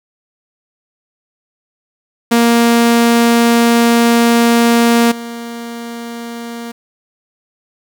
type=tone with level steps; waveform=sawtooth; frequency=234.2 Hz; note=A#3; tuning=8 cents sharp; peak=-4 / -20 dBFS; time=2.31-6.72 s; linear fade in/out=10 ms; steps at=5.11 s; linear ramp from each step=10 ms; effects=7-bit